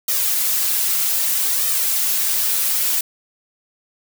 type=noise with flanger; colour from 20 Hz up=blue; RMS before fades=-19 dBFS; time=0.08-3.01 s; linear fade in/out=5 ms; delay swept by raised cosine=1.6 to 7.6 ms; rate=0.63 Hz; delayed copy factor=+0.85; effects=none